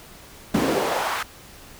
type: noise with high-pass filter sweep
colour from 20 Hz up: brown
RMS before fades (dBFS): -23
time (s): 0.54-1.23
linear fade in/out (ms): 5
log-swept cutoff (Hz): 230 to 1400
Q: 2
effects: pink hiss -45 dBFS RMS until 1.79 s